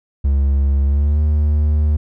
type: tone with pitch glide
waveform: triangle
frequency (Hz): 69.3 to 75.14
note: C#2 to D2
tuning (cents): 0 to +40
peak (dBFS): -10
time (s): 0.24-1.97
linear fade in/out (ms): 10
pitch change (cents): +140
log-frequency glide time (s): 0.84-1.21
effects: none